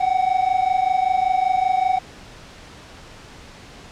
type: tone pair together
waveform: triangle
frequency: 740 / 765.2 Hz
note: F#5 / G5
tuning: 0 / -42 cents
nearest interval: minor second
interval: 58 cents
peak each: -17 / -18 dBFS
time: 0-1.99 s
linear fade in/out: 10 ms
effects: pink hiss -42 dBFS RMS until 3.91 s + low-pass 6000 Hz 12 dB/octave